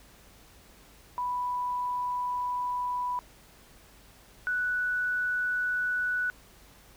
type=tone pair in turn; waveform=sine; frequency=987.8 / 1480 Hz; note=B5 / F#6; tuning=0 / 0 cents; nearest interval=perfect fifth; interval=700 cents; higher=second; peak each=-28 / -26 dBFS; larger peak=second; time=1.18-3.19 / 4.47-6.3 s; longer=first; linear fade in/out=0 ms; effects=added 50 Hz sine -59 dBFS peak until 6.96 s + pink hiss -56 dBFS RMS until 6.96 s